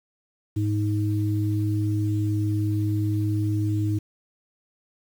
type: tone pair together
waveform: sine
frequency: 104.94 / 314.2 Hz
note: G#2 / D#4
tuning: +18 / +17 cents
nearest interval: octave + perfect fifth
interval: 1899 cents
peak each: -22 / -27 dBFS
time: 0.56-3.99 s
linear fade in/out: 10 ms
effects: 8-bit